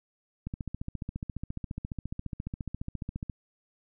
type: click train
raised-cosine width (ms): 5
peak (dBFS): -22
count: 42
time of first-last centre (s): 0.47-3.298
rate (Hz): 14.5
effects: none